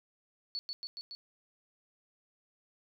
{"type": "tone with echo", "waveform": "sine", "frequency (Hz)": 4435, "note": "C#8", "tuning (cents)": 0, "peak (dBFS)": -34, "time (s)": [0.55, 0.59], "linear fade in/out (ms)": 0, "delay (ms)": 140, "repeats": 4, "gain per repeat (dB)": -2, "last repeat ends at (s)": 1.15, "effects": []}